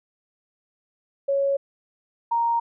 sine tone pair in turn, 554.4 / 932.4 Hz, C#5 / A#5, 0 / 0 cents, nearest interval major sixth, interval 900 cents, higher second, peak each -19 dBFS, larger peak neither, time 1.28-1.57 / 2.31-2.6 s, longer neither, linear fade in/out 10 ms, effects none

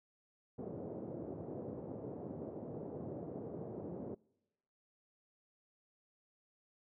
white band-pass noise, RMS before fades -45 dBFS, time 0.58-4.15 s, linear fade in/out 10 ms, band 100 to 530 Hz, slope 24 dB/octave, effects noise-tail reverb RT60 1.0 s tail -26 dB re dry

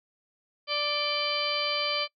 harmonic tone with a mistuned harmonic, 587.3 Hz, D5, in tune, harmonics 1 / 2 / 3 / 4 / 5 / 6 / 7 / 8, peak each -33 / -34 / -44 / -33 / -33 / -42 / -38 / -32 dBFS, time 0.67-2.08 s, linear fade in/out 50 ms, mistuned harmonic 5, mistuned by +71 cents, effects noise-tail reverb RT60 0.1 s tail -23 dB re dry

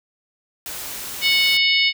white noise, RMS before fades -31 dBFS, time 0.66-1.57 s, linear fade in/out 0 ms
harmonic tone, 736 Hz, F#5, 9 cents flat, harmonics 3 / 4 / 5 / 6 / 7, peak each -18 / -20 / -22 / -24 / -25 dBFS, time 1.21-1.93 s, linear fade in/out 50 ms
effects none

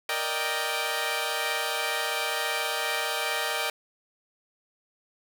10% pulse chord, Eb major seventh, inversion second, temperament equal, 466.2 / 587.3 / 622.3 / 784 Hz, Bb4 / D5 / Eb5 / G5, 0 / 0 / 0 / 0 cents, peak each -25 / -26 / -24 / -23 dBFS, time 0.09-3.7 s, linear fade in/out 2 ms, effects none

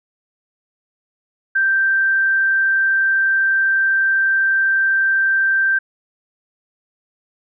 sine tone, 1568 Hz, G6, in tune, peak -13 dBFS, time 1.55-5.79 s, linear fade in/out 10 ms, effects none

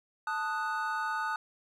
triangle chord, D# diminished, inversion second, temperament equal, 880 / 1244.5 / 1480 Hz, A5 / D#6 / F#6, 0 / 0 / 0 cents, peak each -33 dBFS, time 0.27-1.36 s, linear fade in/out 2 ms, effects none

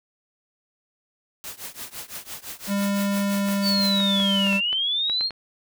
white noise with tremolo, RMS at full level -33 dBFS, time 1.44-3.98 s, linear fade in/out 0 ms, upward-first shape triangle, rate 5.9 Hz, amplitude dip 95%
square tone with pitch glide, 200 to 197.36 Hz, G3 to G3, +35 to +12 cents, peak -22 dBFS, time 2.67-4.61 s, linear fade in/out 50 ms, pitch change -23 cents, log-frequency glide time 3.25-4.32 s
clicks, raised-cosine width 0.3 ms, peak -18 dBFS, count 9, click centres 3.487 / 4.003 / 4.201 / 4.468 / 4.529 / 4.729 / 5.098 / 5.21 / 5.307 s
sine linear two-way sweep, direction down then up, 4605 to 2637 to 4318 Hz, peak -21 dBFS, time 3.62-5.31 s, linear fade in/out 50 ms, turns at 4.55 s
effects none

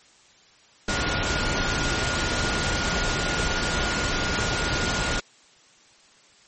sine tone in noise, 1430 Hz, F6, 41 cents sharp, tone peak -30 dBFS, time 0.88-5.2 s, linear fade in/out 5 ms, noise pink, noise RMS -25 dBFS, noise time 0.88-5.2 s, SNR -8 dB, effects white hiss -55 dBFS RMS until 6.47 s + MP3 32 kbps

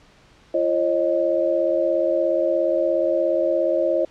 sine tone cluster, 342.5 / 542 / 619 Hz, F4 / C#5 / D#5, -34 / -39 / -9 cents, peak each -24 / -21 / -21 dBFS, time 0.54-4.05 s, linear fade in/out 5 ms, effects pink hiss -53 dBFS RMS until 4.1 s + low-pass 5000 Hz 12 dB/octave

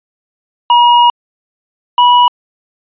square tone pair in turn, 959 / 975.8 Hz, A#5 / B5, +49 / -21 cents, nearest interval unison, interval 30 cents, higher second, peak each -5 dBFS, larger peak neither, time 0.7-1.1 / 1.98-2.28 s, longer first, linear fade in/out 2 ms, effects resampled to 8000 Hz

